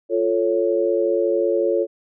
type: chord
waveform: sine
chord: F augmented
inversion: none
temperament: equal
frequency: 349.2 / 440 / 554.4 Hz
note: F4 / A4 / C#5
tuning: 0 / 0 / 0 cents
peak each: -21 dBFS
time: 0.09-1.87 s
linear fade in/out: 50 ms
effects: none